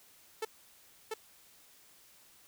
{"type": "tone with echo", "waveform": "sawtooth", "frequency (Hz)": 440, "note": "A4", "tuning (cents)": 0, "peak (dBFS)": -29, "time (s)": [0.42, 0.45], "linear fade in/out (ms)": 5, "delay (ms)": 690, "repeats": 1, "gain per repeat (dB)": -2, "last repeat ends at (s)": 1.14, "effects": ["white hiss -61 dBFS RMS until 2.47 s"]}